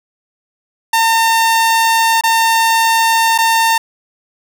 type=tone with dropouts; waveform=sawtooth; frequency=907 Hz; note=A#5; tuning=48 cents flat; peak=-6 dBFS; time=0.93-3.78 s; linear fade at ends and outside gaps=5 ms; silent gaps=2.211-2.236 / 3.379-3.385 s; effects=none